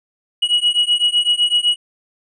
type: beating tone pair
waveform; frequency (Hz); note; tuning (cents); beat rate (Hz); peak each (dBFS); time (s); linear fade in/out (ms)
triangle; 2909 / 2916.9; F#7 / F#7; -30 / -25; 7.9; -15; 0.42-1.76; 10
effects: resampled to 22050 Hz